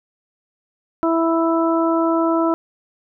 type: harmonic tone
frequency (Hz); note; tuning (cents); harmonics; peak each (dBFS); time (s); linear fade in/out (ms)
329.6; E4; 0; 1 / 2 / 3 / 4; -17 / -21 / -24 / -24; 1.03-2.54; 0
effects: none